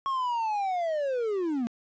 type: linear sweep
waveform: triangle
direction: down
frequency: 1100 to 222.7 Hz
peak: -24 dBFS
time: 0.06-1.67 s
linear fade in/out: 0 ms
effects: resampled to 16000 Hz + 10-bit